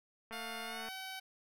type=click train; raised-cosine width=0.5 ms; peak=-33 dBFS; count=130; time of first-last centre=0.31-0.886 s; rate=224 Hz
type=tone with pitch glide; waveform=10% pulse; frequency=710 to 761 Hz; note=F5 to F#5; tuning=+28 to +48 cents; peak=-34 dBFS; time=0.32-1.2 s; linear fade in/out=10 ms; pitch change=+120 cents; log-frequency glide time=0.65-0.92 s
effects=none